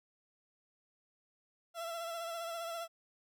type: tone with vibrato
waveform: 30% pulse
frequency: 671 Hz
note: E5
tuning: 31 cents sharp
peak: -36 dBFS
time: 1.74-2.88 s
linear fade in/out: 50 ms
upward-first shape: sine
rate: 15 Hz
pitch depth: 34 cents each way
effects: none

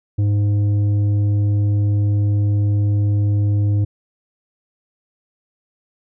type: tone with tanh clipping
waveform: sine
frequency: 102.6 Hz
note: G#2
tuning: 21 cents flat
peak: -15 dBFS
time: 0.18-3.85 s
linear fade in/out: 10 ms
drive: 7 dB
effects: none

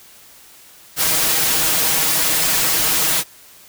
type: noise with comb filter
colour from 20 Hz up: white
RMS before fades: -17 dBFS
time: 0.96-3.24 s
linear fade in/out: 50 ms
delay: 6.3 ms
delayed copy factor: +0.75
effects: white hiss -45 dBFS RMS until 3.68 s

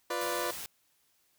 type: chord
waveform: 20% pulse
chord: B diminished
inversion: second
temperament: equal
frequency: 349.2 / 493.9 / 587.3 Hz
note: F4 / B4 / D5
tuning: 0 / 0 / 0 cents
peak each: -32 / -30 / -31 dBFS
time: 0.1-0.51 s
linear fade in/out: 5 ms
type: noise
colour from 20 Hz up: white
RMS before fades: -41 dBFS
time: 0.21-0.66 s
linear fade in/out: 0 ms
effects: white hiss -71 dBFS RMS until 1.38 s

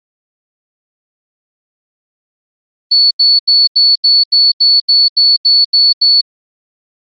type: tone bursts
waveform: sine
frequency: 4435 Hz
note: C#8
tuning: in tune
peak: -5 dBFS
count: 12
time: 2.91-6.212 s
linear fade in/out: 10 ms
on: 200 ms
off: 82 ms
effects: Opus 32 kbps

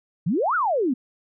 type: exponential two-way sweep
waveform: sine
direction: up then down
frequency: 145.3 to 1492 to 232.4 Hz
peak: -19 dBFS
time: 0.26-0.94 s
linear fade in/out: 10 ms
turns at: 0.55 s
effects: none

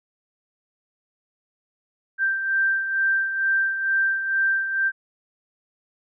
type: beating tone pair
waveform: sine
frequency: 1570 / 1572.2 Hz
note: G6 / G6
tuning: +2 / +5 cents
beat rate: 2.2 Hz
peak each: -20 / -28 dBFS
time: 2.18-4.92 s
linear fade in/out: 50 ms
effects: none

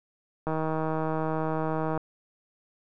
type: click train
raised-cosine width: 1 ms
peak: -16 dBFS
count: 239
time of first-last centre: 0.47-1.976 s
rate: 158 Hz
effects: none

